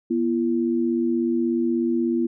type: tone pair together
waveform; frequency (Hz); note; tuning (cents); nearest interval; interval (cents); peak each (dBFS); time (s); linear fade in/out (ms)
sine; 242.2 / 338.7; B3 / E4; -34 / +47; tritone; 581; -22; 0.1-2.27; 10
effects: none